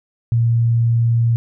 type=tone; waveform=sine; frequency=116.54 Hz; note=A#2; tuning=in tune; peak=-12 dBFS; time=0.32-1.36 s; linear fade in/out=0 ms; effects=none